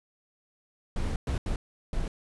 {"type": "noise bursts at uneven times", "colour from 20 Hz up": "brown", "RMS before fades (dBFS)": -29, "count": 4, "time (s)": [[0.96, 1.16], [1.27, 1.38], [1.46, 1.56], [1.93, 2.08]], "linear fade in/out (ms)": 2, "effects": ["resampled to 24000 Hz"]}